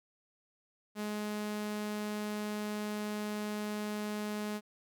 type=tone; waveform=sawtooth; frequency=210.1 Hz; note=G#3; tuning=20 cents sharp; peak=-31 dBFS; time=0.95-4.61 s; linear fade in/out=50 ms; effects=none